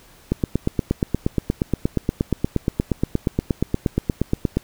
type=click train; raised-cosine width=3 ms; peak=-5 dBFS; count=37; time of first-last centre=0.32-4.57 s; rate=8.47 Hz; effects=pink hiss -50 dBFS RMS until 4.63 s